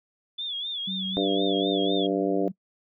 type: tone with vibrato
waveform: sine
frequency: 3452 Hz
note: A7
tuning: 34 cents flat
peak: -29 dBFS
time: 0.38-2.07 s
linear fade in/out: 10 ms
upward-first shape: sine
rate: 4 Hz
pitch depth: 100 cents each way
type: tone with pitch glide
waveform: sine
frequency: 190 to 186.63 Hz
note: F#3 to F#3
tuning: +46 to +15 cents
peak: -31 dBFS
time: 0.87-2.52 s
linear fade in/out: 10 ms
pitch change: -31 cents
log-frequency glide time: 1.21-1.9 s
type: harmonic tone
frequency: 98 Hz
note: G2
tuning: in tune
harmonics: 3 / 4 / 5 / 6 / 7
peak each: -26 / -28 / -30 / -32 / -33 dBFS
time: 1.17-2.48 s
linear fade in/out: 0 ms
effects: noise-tail reverb RT60 0.1 s tail -25 dB re dry